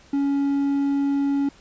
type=tone; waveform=triangle; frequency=280 Hz; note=C#4; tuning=18 cents sharp; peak=-17 dBFS; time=0.13-1.49 s; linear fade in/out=5 ms; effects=pink hiss -52 dBFS RMS until 1.6 s + resampled to 16000 Hz